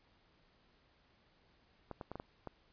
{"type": "clicks", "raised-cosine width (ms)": 1, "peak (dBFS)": -29, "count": 6, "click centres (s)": [1.913, 2.012, 2.116, 2.156, 2.199, 2.473], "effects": ["pink hiss -70 dBFS RMS until 2.72 s", "resampled to 11025 Hz"]}